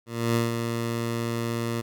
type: tone with ADSR envelope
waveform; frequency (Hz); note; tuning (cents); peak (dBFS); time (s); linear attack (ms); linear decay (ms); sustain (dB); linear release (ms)
15% pulse; 116.54; A#2; 0; -14; 0.06-1.82; 290; 160; -6; 20
effects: none